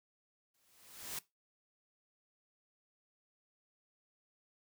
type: noise with exponential growth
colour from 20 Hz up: white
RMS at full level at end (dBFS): -39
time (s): 0.54-1.19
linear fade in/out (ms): 5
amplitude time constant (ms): 140
effects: noise-tail reverb RT60 0.2 s tail -19 dB re dry